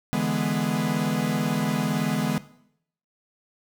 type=chord; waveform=45% pulse; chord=E dominant seventh; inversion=third; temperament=equal; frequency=146.83 / 164.81 / 207.7 / 246.9 Hz; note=D3 / E3 / G#3 / B3; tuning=0 / 0 / 0 / 0 cents; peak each=-30 / -29 / -27 / -28 dBFS; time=0.13-2.38 s; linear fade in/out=0 ms; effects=noise-tail reverb RT60 0.7 s tail -17 dB re dry